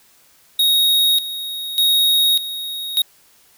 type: tone with tremolo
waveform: square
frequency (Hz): 3758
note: A#7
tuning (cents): +13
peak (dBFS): -13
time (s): 0.59-3.02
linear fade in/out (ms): 5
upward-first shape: square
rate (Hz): 0.84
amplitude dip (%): 75
effects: white hiss -53 dBFS RMS until 3.57 s